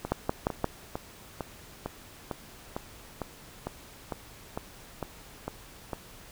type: two click trains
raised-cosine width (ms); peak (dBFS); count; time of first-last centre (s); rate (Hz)
1; -11 / -18; 4 / 14; 0.12-0.644 / 0.05-5.932; 5.73 / 2.21
effects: pink hiss -50 dBFS RMS until 6.31 s